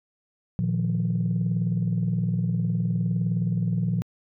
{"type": "chord", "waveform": "sine", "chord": "Bb suspended fourth", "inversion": "none", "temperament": "just", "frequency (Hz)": [116.54, 155.39, 174.81], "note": ["Bb2", "Eb3", "F3"], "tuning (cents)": [0, -2, 2], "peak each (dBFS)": [-25, -28, -24], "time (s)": [0.59, 4.02], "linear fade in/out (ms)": 0, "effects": ["tanh soft clip ceiling -16 dBFS"]}